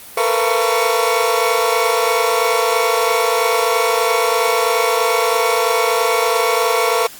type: tone cluster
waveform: 30% pulse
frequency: 446.2 / 469.3 / 498.2 / 682 / 1114 Hz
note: A4 / A#4 / B4 / F5 / C#6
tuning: +24 / +12 / +15 / -41 / +8 cents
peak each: -18 dBFS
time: 0.17-7.07 s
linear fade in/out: 5 ms
effects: white hiss -37 dBFS RMS until 7.19 s + Opus 32 kbps